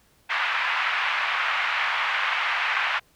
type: band-pass noise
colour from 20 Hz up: white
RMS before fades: -25 dBFS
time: 0.29-3 s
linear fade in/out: 20 ms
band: 890 to 2500 Hz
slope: 24 dB/octave
effects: pink hiss -61 dBFS RMS until 3.15 s